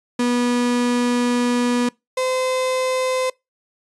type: tone pair in turn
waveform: 35% pulse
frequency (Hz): 243.5 / 514.2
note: B3 / C5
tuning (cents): -24 / -30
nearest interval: octave + minor second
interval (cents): 1294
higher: second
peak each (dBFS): -15 / -17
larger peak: first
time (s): 0.19-1.89 / 2.17-3.3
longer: first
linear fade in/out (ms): 5
effects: noise-tail reverb RT60 0.2 s tail -24 dB re dry + resampled to 24000 Hz